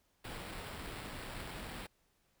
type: noise with sample-and-hold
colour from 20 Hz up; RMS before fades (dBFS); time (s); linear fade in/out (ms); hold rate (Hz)
pink; -45; 0.24-1.87; 10; 6300
effects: pink hiss -75 dBFS RMS until 2.4 s